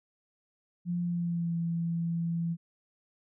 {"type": "tone with pitch glide", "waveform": "sine", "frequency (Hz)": [174.7, 168.07], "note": ["F3", "E3"], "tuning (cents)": [1, 34], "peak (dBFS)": -28, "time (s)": [0.85, 2.57], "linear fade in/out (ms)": 50, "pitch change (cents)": -67, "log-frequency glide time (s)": [1.01, 1.56], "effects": []}